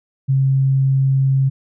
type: tone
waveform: sine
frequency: 134.7 Hz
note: C#3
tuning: 49 cents flat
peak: -12 dBFS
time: 0.28-1.5 s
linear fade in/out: 20 ms
effects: none